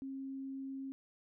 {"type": "tone", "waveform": "sine", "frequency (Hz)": 269.2, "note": "C4", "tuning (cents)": 49, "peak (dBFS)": -40, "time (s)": [0.02, 0.92], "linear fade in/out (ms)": 0, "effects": []}